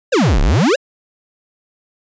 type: exponential two-way sweep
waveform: square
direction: down then up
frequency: 594 to 31.34 to 594 Hz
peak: -11 dBFS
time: 0.12-0.76 s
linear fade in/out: 10 ms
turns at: 0.41 s
effects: resampled to 16000 Hz